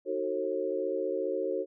sine chord, D# diminished seventh, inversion none, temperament just, 311.1 / 373.4 / 448 / 537.6 Hz, D#4 / F#4 / A4 / C5, 0 / +16 / +31 / +47 cents, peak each -38 / -33 / -34 / -33 dBFS, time 0.05-1.66 s, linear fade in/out 50 ms, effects none

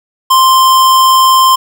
square tone, 1046.5 Hz, C6, in tune, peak -5 dBFS, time 0.3-1.56 s, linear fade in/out 10 ms, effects 7-bit

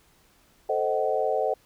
sine chord, A diminished seventh, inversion none, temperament equal with one note detuned, 440 / 523.3 / 622.3 / 753.4 Hz, A4 / C5 / Eb5 / Gb5, 0 / 0 / 0 / +31 cents, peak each -28 dBFS, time 0.69-1.54 s, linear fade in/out 5 ms, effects pink hiss -61 dBFS RMS until 1.65 s

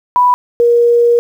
sine tone pair in turn, 987.8 / 474.1 Hz, B5 / A#4, 0 / +29 cents, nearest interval octave + minor second, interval 1271 cents, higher first, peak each -6 dBFS, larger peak neither, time 0.16-0.34 / 0.6-1.19 s, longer second, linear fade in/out 0 ms, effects 7-bit

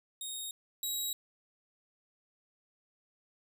15% pulse tone pair in turn, 3729 / 3843 Hz, A#7 / B7, 0 / -48 cents, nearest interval minor second, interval 52 cents, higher second, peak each -31 / -26 dBFS, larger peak second, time 0.21-0.51 / 0.83-1.13 s, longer neither, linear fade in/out 2 ms, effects none

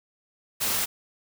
white noise, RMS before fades -26 dBFS, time 0.6-0.86 s, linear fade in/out 20 ms, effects none

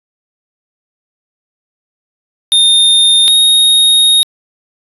square tone pair in turn, 3648 / 3731 Hz, A#7 / A#7, -38 / +1 cents, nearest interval unison, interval 39 cents, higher second, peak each -6 dBFS, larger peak neither, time 2.52-3.28 / 3.28-4.23 s, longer second, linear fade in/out 0 ms, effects resampled to 32000 Hz

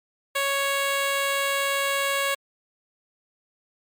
10% pulse tone, 554.4 Hz, C#5, in tune, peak -14 dBFS, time 0.35-2.35 s, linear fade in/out 10 ms, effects MP3 96 kbps

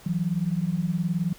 sine beating tone pair, 163.3 / 182.3 Hz, E3 / F#3, -16 / -25 cents, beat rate 19 Hz, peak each -26 dBFS, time 0.06-1.33 s, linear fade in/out 5 ms, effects pink hiss -50 dBFS RMS until 1.38 s

